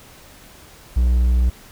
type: tone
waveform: triangle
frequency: 61.1 Hz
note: B1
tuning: 18 cents flat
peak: -11 dBFS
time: 0.96-1.5 s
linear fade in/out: 10 ms
effects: pink hiss -45 dBFS RMS until 1.71 s